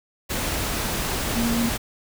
sine tone in noise, 233.1 Hz, A#3, in tune, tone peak -21 dBFS, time 1.35-1.7 s, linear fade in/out 20 ms, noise pink, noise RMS -26 dBFS, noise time 0.29-1.78 s, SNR +2 dB, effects none

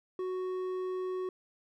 sine tone with hard clipping, 370 Hz, F#4, in tune, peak -34 dBFS, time 0.19-1.29 s, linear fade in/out 2 ms, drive 6 dB, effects none

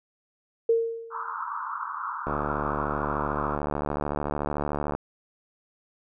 sine tone with exponential decay, 458.3 Hz, A#4, 29 cents flat, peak -16 dBFS, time 0.69-1.34 s, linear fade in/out 5 ms, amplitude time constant 140 ms
white band-pass noise, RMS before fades -33 dBFS, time 1.1-3.58 s, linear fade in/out 50 ms, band 920 to 1400 Hz, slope 96 dB/octave
click train, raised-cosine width 1 ms, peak -14 dBFS, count 198, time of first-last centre 2.27-4.95 s, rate 73.5 Hz
effects none

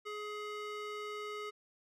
square tone with band-pass filter, 420 Hz, G#4, 19 cents sharp, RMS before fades -42 dBFS, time 0.05-1.51 s, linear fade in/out 20 ms, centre 1600 Hz, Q 0.69, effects none

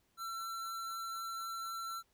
square tone, 1348 Hz, E6, 38 cents sharp, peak -40 dBFS, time 0.17-2.03 s, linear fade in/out 50 ms, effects pink hiss -75 dBFS RMS until 2.13 s

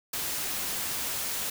white noise, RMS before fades -32 dBFS, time 0.13-1.5 s, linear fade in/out 5 ms, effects none

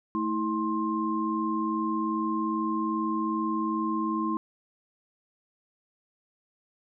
sine tone cluster, 220.5 / 323 / 1057 Hz, A3 / E4 / C6, +4 / -35 / +17 cents, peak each -31 / -29 / -30 dBFS, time 0.15-4.37 s, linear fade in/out 0 ms, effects none

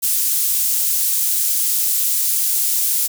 pink high-pass noise, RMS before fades -18 dBFS, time 0.02-3.08 s, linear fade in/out 20 ms, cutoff 9600 Hz, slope 12 dB/octave, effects none

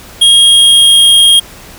square tone with pitch glide, 3263 to 3244 Hz, G#7 to G#7, -31 to -41 cents, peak -3 dBFS, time 0.21-1.4 s, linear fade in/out 10 ms, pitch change -10 cents, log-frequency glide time 0.33-1.2 s, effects pink hiss -33 dBFS RMS until 1.78 s

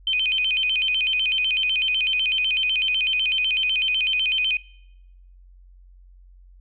sine tone with vibrato, 2778 Hz, F7, 10 cents flat, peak -19 dBFS, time 0.07-4.57 s, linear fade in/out 2 ms, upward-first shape square, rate 8 Hz, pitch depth 190 cents each way, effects noise-tail reverb RT60 0.9 s tail -23 dB re dry + added 45 Hz sine -46 dBFS peak until 6.6 s

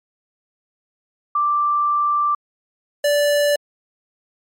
sine / square tone pair in turn, 1176 / 582.9 Hz, D6 / D5, +2 / -13 cents, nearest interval octave, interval 1215 cents, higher first, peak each -15 dBFS, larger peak neither, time 1.35-2.35 / 3.04-3.56 s, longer first, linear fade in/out 5 ms, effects MP3 64 kbps

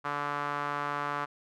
sawtooth tone with band-pass filter, 145 Hz, D3, 22 cents flat, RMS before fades -33 dBFS, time 0.04-1.26 s, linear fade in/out 20 ms, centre 1200 Hz, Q 2.7, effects none

